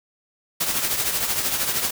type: noise with tremolo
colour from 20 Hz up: white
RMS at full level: -21 dBFS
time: 0.6-1.91 s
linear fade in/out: 10 ms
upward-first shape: triangle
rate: 13 Hz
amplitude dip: 60%
effects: none